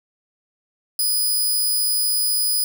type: tone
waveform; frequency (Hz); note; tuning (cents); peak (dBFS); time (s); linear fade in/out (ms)
5% pulse; 4978; D#8; 0; -11; 0.99-2.64; 2
effects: none